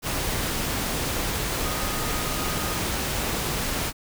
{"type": "tone in noise", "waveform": "sine", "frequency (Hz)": 1244.5, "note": "D#6", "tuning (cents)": 0, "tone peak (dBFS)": -36, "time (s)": [1.61, 2.81], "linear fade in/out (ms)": 50, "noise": "pink", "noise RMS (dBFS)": -27, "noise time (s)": [0.02, 3.93], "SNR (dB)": -12, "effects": []}